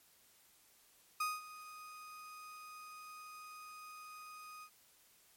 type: tone with ADSR envelope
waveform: 35% pulse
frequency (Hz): 1244.5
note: D#6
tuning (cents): 0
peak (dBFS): -31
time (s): 1.2-4.7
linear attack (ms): 7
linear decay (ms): 200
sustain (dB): -17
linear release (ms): 67
effects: white hiss -67 dBFS RMS until 5.36 s + MP3 64 kbps